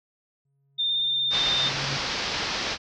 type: tone with exponential growth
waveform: triangle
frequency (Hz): 138.59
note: C#3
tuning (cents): 0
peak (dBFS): -28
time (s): 0.45-1.97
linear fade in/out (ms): 5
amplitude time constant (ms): 330
type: tone with vibrato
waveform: sine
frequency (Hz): 3615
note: A7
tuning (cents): +46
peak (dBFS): -22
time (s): 0.78-1.7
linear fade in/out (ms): 20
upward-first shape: sine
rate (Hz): 17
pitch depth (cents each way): 20
type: low-pass noise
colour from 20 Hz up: white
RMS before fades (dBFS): -29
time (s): 1.3-2.78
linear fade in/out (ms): 50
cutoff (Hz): 5500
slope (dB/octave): 48
effects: none